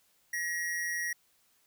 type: tone with amplitude modulation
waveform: square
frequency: 1900 Hz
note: A#6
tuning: 33 cents sharp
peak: -30 dBFS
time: 0.33-1.13 s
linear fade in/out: 5 ms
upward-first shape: sine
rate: 171 Hz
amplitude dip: 45%
effects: white hiss -69 dBFS RMS until 1.66 s